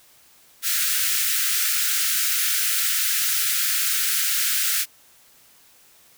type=high-pass noise; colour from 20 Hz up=white; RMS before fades=-22 dBFS; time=0.62-4.86 s; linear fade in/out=50 ms; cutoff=1300 Hz; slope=96 dB/octave; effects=white hiss -54 dBFS RMS until 6.17 s